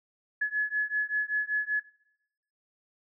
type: beating tone pair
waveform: sine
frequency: 1700 / 1705.2 Hz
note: G#6 / G#6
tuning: +40 / +45 cents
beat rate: 5.2 Hz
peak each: -29 dBFS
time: 0.41-1.8 s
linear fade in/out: 10 ms
effects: noise-tail reverb RT60 0.8 s tail -21 dB re dry